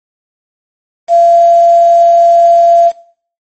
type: tone with quantisation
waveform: sine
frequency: 683 Hz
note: F5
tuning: 39 cents flat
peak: -3 dBFS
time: 1.08-2.92 s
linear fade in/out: 50 ms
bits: 5
effects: noise-tail reverb RT60 0.5 s tail -18 dB re dry + MP3 32 kbps